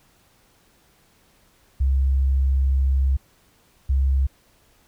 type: tone pair in turn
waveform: sine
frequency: 67 / 67.25 Hz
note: C2 / C2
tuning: +42 / +48 cents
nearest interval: unison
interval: 6 cents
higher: second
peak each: -16 dBFS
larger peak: neither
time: 1.8-3.17 / 3.89-4.27 s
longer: first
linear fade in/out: 10 ms
effects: pink hiss -59 dBFS RMS until 4.87 s